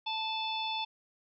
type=harmonic tone with a mistuned harmonic; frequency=874 Hz; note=A5; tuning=12 cents flat; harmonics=1 / 3 / 4 / 5 / 6; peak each=-35 / -40 / -36 / -45 / -50 dBFS; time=0.06-0.85 s; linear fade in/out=10 ms; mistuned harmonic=1; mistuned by=+17 cents; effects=none